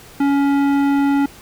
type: tone with tanh clipping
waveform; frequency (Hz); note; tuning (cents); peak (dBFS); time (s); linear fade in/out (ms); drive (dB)
sine; 280.4; C#4; +20; -15; 0.2-1.26; 5; 15
effects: pink hiss -42 dBFS RMS until 1.41 s